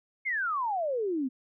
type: exponential sweep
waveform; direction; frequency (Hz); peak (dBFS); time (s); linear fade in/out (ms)
sine; down; 2203 to 246.9; -27; 0.25-1.29; 20
effects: none